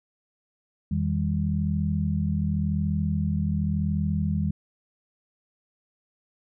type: tone cluster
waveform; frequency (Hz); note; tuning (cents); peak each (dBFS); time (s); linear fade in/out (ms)
sine; 85.2 / 158.7 / 199.6; F2 / D#3 / G3; -42 / +35 / +32; -27; 0.91-4.51; 5
effects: none